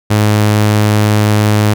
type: tone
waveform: sawtooth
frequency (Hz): 105.6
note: G#2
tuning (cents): +29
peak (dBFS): -4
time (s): 0.1-1.74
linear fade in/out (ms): 10
effects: none